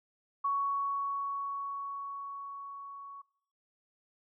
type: tone with level ramp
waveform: sine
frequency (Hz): 1116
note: C#6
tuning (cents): +11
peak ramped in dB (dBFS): -27 to -44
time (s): 0.44-3.22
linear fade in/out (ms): 10
effects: noise-tail reverb RT60 0.7 s tail -22 dB re dry